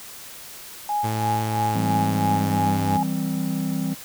sine tone with tremolo, 830.6 Hz, G#5, in tune, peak -20 dBFS, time 0.89-3.03 s, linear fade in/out 2 ms, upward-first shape sine, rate 3 Hz, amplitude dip 70%
sawtooth tone with pitch glide, 109.7 to 99.44 Hz, A2 to G2, -5 to +25 cents, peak -20 dBFS, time 1.03-2.98 s, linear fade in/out 20 ms, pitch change -170 cents, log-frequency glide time 1.53-2.86 s
triangle chord, C major, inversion first, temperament equal, 164.81 / 196 / 261.6 Hz, E3 / G3 / C4, 0 / 0 / 0 cents, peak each -25 dBFS, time 1.74-3.95 s, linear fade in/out 20 ms
effects white hiss -40 dBFS RMS until 4.04 s

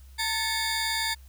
35% pulse tone cluster, 905 / 1731 / 2204 / 3678 / 4762 Hz, A5 / A6 / C#7 / A#7 / D8, +48 / -29 / -11 / -24 / +23 cents, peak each -31 dBFS, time 0.18-1.15 s, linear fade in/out 20 ms, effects added 66 Hz sine -46 dBFS peak until 1.28 s + white hiss -61 dBFS RMS until 1.28 s

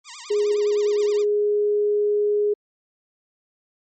5% pulse tone with vibrato, 1061 Hz, C6, 24 cents sharp, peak -24 dBFS, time 0.04-1.25 s, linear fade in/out 50 ms, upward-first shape sine, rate 9.7 Hz, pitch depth 260 cents each way
sine tone, 415.3 Hz, G#4, in tune, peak -17 dBFS, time 0.3-2.54 s, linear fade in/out 10 ms
effects MP3 32 kbps

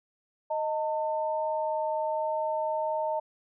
sine tone pair together, 624 / 899.8 Hz, D#5 / A5, +5 / +39 cents, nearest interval tritone, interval 634 cents, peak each -29 / -30 dBFS, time 0.5-3.2 s, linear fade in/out 10 ms, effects none

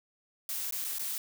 blue noise with dropouts, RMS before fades -35 dBFS, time 0.49-1.18 s, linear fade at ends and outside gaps 1 ms, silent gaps 0.709-0.723 / 0.843-0.847 / 0.985-0.994 s, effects none

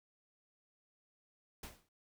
pink noise with exponential decay, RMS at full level -44 dBFS, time 1.63-1.89 s, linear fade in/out 5 ms, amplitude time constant 55 ms, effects none

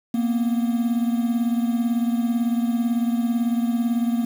triangle beating tone pair, 233.1 / 251.1 Hz, A#3 / B3, 0 / +29 cents, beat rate 18 Hz, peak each -18 / -24 dBFS, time 0.14-4.25 s, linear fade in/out 5 ms, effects 7-bit

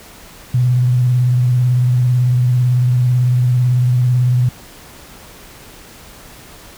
sine tone with vibrato, 124.4 Hz, B2, 13 cents sharp, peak -10 dBFS, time 0.54-4.49 s, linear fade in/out 5 ms, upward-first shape square, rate 18 Hz, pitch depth 30 cents each way, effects pink hiss -39 dBFS RMS until 6.77 s

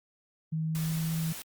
sine tone with pitch glide, 158.9 to 161.58 Hz, D#3 to E3, +37 to -34 cents, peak -28 dBFS, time 0.52-1.33 s, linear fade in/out 10 ms, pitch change +29 cents, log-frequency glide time 0.65-1.13 s
white noise, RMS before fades -41 dBFS, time 0.75-1.42 s, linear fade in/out 0 ms
effects Opus 48 kbps

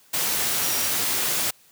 sine tone in noise, 5680 Hz, F8, 28 cents sharp, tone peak -32 dBFS, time 0.62-0.88 s, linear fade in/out 10 ms, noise white, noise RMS -24 dBFS, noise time 0.13-1.51 s, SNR -11 dB, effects white hiss -56 dBFS RMS until 1.71 s + high-pass 80 Hz 12 dB/octave

